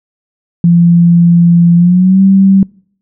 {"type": "tone with pitch glide", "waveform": "sine", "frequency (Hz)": [171.4, 193.5], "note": ["F3", "G3"], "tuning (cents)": [-32, -22], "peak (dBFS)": -3, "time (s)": [0.64, 2.63], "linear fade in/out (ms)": 2, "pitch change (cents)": 210, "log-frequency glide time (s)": [1.76, 2.22], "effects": ["noise-tail reverb RT60 0.6 s tail -26 dB re dry"]}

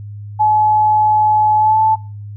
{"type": "tone with pitch glide", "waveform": "sine", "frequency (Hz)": [854, 874.5], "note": ["G#5", "A5"], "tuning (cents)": [48, -11], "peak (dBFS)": -9, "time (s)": [0.39, 1.96], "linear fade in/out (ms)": 20, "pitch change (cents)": 41, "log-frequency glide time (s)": [1.57, 1.8], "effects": ["noise-tail reverb RT60 0.4 s tail -22 dB re dry", "added 103 Hz sine -27 dBFS peak until 2.36 s"]}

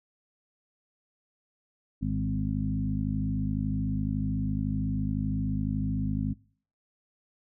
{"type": "harmonic tone with a mistuned harmonic", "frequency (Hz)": 51.9, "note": "G#1", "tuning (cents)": 0, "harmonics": [1, 2, 3, 4, 5], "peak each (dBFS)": [-33, -33, -33, -33, -33], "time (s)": [2.01, 6.34], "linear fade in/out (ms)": 20, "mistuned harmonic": 4, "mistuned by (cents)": -16, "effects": ["noise-tail reverb RT60 0.5 s tail -23 dB re dry"]}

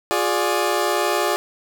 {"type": "chord", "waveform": "20% pulse", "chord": "D diminished", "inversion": "first", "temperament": "equal with one note detuned", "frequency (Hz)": [355.7, 415.3, 587.3], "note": ["F4", "Ab4", "D5"], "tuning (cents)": [32, 0, 0], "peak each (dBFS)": -18, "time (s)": [0.11, 1.36], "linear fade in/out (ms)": 0, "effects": []}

